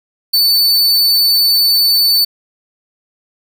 45% pulse tone, 4505 Hz, C#8, 27 cents sharp, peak -8 dBFS, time 0.33-2.25 s, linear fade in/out 10 ms, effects 7-bit

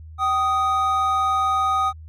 triangle tone pair together, 771.4 / 1244.5 Hz, G5 / D#6, -28 / 0 cents, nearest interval minor sixth, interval 828 cents, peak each -22 / -17 dBFS, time 0.18-1.93 s, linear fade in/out 50 ms, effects added 79 Hz sine -37 dBFS peak until 2.08 s

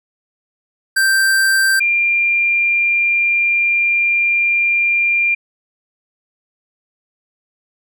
square / sine tone pair in turn, 1568 / 2390 Hz, G6 / D7, 0 / +30 cents, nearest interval perfect fifth, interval 730 cents, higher second, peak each -12 dBFS, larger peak neither, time 0.96-1.8 / 1.8-5.35 s, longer second, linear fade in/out 10 ms, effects none

